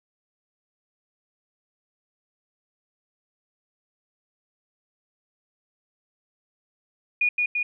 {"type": "tone with echo", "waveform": "sine", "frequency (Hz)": 2449, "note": "D#7", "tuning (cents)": -28, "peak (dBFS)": -18, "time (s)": [7.21, 7.29], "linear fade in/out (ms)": 5, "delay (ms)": 170, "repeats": 2, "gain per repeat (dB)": -2, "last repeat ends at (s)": 7.63, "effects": []}